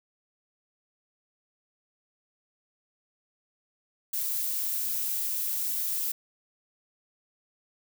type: noise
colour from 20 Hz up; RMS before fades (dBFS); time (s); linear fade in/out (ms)
violet; -30; 4.13-6.12; 5
effects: none